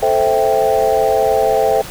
sine chord, A minor seventh, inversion none, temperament equal, 440 / 523.3 / 659.3 / 784 Hz, A4 / C5 / E5 / G5, 0 / 0 / 0 / 0 cents, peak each -16 dBFS, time 0.02-1.82 s, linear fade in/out 10 ms, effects tanh soft clip ceiling -3 dBFS + pink hiss -31 dBFS RMS until 1.9 s

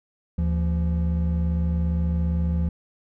triangle tone pair together, 76.2 / 171.06 Hz, D#2 / F3, -36 / -36 cents, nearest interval octave + major second, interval 1400 cents, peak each -20 / -23 dBFS, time 0.38-2.69 s, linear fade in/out 5 ms, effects none

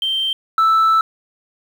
sine tone pair in turn, 3136 / 1318.5 Hz, G7 / E6, 0 / 0 cents, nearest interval octave + minor third, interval 1500 cents, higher first, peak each -16 / -8 dBFS, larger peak second, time 0.02-0.33 / 0.58-1.01 s, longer second, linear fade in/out 2 ms, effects tanh soft clip ceiling -10 dBFS + 7-bit

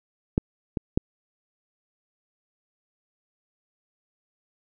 clicks, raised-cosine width 3 ms, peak -7 / -13 / -7 dBFS, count 3, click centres 0.379 / 0.772 / 0.975 s, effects none

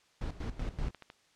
brown noise with tremolo, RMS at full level -35 dBFS, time 0.21-0.91 s, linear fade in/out 5 ms, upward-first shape square, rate 5.2 Hz, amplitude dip 75%
clicks, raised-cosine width 0.3 ms, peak -31 dBFS, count 3, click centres 0.947 / 1.023 / 1.101 s
effects white hiss -67 dBFS RMS until 1.35 s + low-pass 6000 Hz 12 dB/octave

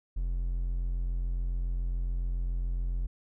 triangle tone, 43.57 Hz, F1, 3 cents flat, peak -26 dBFS, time 0.16-3.07 s, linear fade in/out 10 ms, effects none

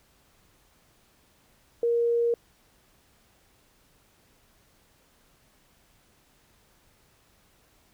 sine tone, 470 Hz, A#4, 14 cents sharp, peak -21 dBFS, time 1.83-2.34 s, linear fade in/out 2 ms, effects pink hiss -63 dBFS RMS until 7.93 s

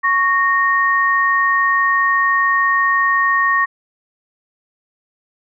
sine tone pair together, 1108.8 / 1853 Hz, C#6 / A#6, 0 / -11 cents, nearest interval major sixth, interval 889 cents, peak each -15 dBFS, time 0.03-3.66 s, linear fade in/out 20 ms, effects none

